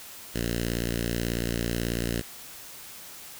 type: tone with notch filter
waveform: 5% pulse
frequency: 58.27 Hz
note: A#1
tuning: in tune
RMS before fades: -29 dBFS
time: 0.34-2.22 s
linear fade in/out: 20 ms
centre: 840 Hz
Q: 0.55
effects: white hiss -44 dBFS RMS until 3.39 s